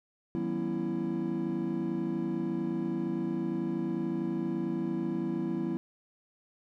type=tone cluster; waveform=triangle; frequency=160.6 / 189.3 / 241 / 274.1 / 332.2 Hz; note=E3 / F#3 / B3 / C#4 / E4; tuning=-45 / +40 / -42 / -19 / +13 cents; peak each=-37 / -34 / -34 / -38 / -31 dBFS; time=0.35-5.77 s; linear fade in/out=0 ms; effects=none